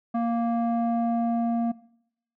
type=tone with low-pass filter sweep; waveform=square; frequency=233.1 Hz; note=A#3; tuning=in tune; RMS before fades=-25 dBFS; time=0.14-1.72 s; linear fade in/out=10 ms; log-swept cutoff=930 to 580 Hz; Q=2.3; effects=noise-tail reverb RT60 0.7 s tail -20 dB re dry